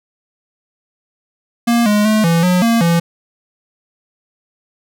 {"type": "tone with pitch steps", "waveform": "square", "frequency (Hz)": [235.3, 208.5, 215.7, 167.5, 180.6, 230.8, 169.1], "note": ["A#3", "G#3", "A3", "E3", "F#3", "A#3", "E3"], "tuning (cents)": [16, 7, -34, 28, -42, -17, 44], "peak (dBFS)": -11, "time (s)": [1.67, 3], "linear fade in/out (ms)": 10, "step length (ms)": 190, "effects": []}